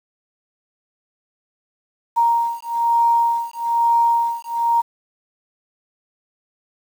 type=beating tone pair; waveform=sine; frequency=933 / 934.1 Hz; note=A#5 / A#5; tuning=+1 / +3 cents; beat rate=1.1 Hz; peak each=-18 dBFS; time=2.16-4.82 s; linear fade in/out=20 ms; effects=7-bit